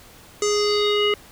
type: tone with low-pass filter sweep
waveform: square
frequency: 415.3 Hz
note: G#4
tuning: in tune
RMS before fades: -20 dBFS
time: 0.42-1.14 s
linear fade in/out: 2 ms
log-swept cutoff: 6900 to 2600 Hz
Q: 5.9
effects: pink hiss -47 dBFS RMS until 1.31 s